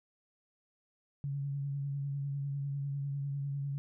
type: tone with vibrato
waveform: sine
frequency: 140.2 Hz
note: C#3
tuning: 20 cents sharp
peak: -33 dBFS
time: 1.24-3.78 s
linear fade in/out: 0 ms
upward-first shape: triangle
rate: 10 Hz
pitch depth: 32 cents each way
effects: none